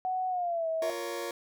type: tone with pitch glide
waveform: sine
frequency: 743 to 646.8 Hz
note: F#5 to E5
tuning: +7 to -33 cents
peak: -28 dBFS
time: 0.05-0.9 s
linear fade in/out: 0 ms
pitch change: -240 cents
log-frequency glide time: 0.29-0.68 s
type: chord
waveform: sawtooth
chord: Bb minor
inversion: second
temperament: just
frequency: 349.6 / 466.2 / 559.4 Hz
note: F4 / Bb4 / Db5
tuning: +2 / 0 / +16 cents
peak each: -34 dBFS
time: 0.82-1.31 s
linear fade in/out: 2 ms
effects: none